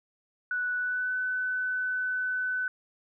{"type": "tone with pitch glide", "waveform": "sine", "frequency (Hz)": [1480, 1505], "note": ["F#6", "F#6"], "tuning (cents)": [0, 29], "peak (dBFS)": -27, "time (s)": [0.51, 2.68], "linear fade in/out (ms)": 2, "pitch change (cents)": 29, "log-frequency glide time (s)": [0.77, 1.13], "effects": []}